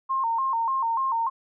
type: tone with vibrato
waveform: sine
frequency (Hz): 987.8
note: B5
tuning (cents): 0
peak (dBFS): -22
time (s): 0.09-1.3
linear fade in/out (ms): 20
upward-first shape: square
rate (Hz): 3.4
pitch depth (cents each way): 130
effects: none